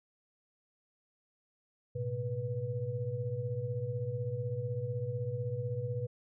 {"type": "tone cluster", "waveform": "sine", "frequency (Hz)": [110, 125.9, 489.2], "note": ["A2", "B2", "B4"], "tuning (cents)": [0, 34, -16], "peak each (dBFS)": [-38, -36, -38], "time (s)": [1.95, 6.07], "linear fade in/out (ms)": 10, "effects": []}